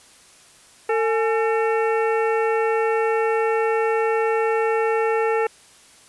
harmonic tone with a mistuned harmonic, 450 Hz, A4, 39 cents sharp, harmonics 1 / 2 / 3 / 4 / 5 / 6, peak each -19 / -25 / -29 / -31 / -33 / -35 dBFS, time 0.89-5.47 s, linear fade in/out 5 ms, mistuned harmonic 2, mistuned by -110 cents, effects white hiss -50 dBFS RMS until 6.08 s + resampled to 24000 Hz

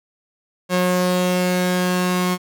sawtooth tone pair together, 181.1 / 543 Hz, F#3 / C#5, -37 / -36 cents, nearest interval octave + perfect fifth, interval 1901 cents, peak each -14 / -19 dBFS, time 0.69-2.38 s, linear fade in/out 50 ms, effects none

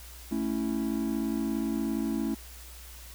triangle chord, A major, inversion none, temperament equal, 220 / 277.2 / 329.6 Hz, A3 / C#4 / E4, 0 / 0 / 0 cents, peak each -29 / -30 / -31 dBFS, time 0.31-2.35 s, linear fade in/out 10 ms, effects added 60 Hz sine -46 dBFS peak until 3.14 s + white hiss -49 dBFS RMS until 3.14 s

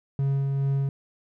triangle tone with tremolo, 137.8 Hz, C#3, 10 cents flat, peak -19 dBFS, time 0.19-0.89 s, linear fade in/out 2 ms, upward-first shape sine, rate 2.4 Hz, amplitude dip 25%, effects none

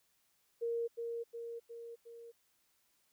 sine tone with echo, 466.2 Hz, A#4, in tune, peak -33 dBFS, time 0.61-0.88 s, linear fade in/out 20 ms, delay 360 ms, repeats 4, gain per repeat -4 dB, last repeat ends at 2.32 s, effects white hiss -75 dBFS RMS until 3.12 s

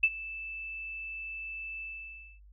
sine tone with ADSR envelope, 2637 Hz, E7, in tune, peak -18 dBFS, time 0.03-2.4 s, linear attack 8 ms, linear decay 49 ms, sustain -19 dB, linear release 590 ms, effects added 50 Hz sine -52 dBFS peak until 2.52 s

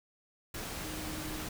sine tone in noise, 309.7 Hz, D#4, 8 cents flat, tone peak -43 dBFS, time 0.84-1.47 s, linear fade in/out 5 ms, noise pink, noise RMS -40 dBFS, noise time 0.54-1.49 s, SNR -6 dB, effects none

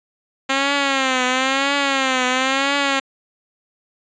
5% pulse tone with vibrato, 267.3 Hz, C4, 37 cents sharp, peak -5 dBFS, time 0.49-3 s, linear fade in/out 10 ms, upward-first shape triangle, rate 0.99 Hz, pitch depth 110 cents each way, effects resampled to 16000 Hz

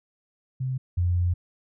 sine tone pair in turn, 130 / 88.28 Hz, C3 / F2, -11 / +19 cents, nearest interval perfect fifth, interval 670 cents, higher first, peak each -25 / -20 dBFS, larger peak second, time 0.6-0.78 / 0.97-1.34 s, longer second, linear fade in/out 10 ms, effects none

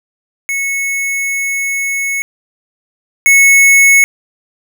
square tone pair in turn, 2200 / 2200 Hz, C#7 / C#7, -14 / -14 cents, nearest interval unison, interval 0 cents, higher neither, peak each -15 / -5 dBFS, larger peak second, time 0.49-2.22 / 3.26-4.04 s, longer first, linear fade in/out 0 ms, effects none

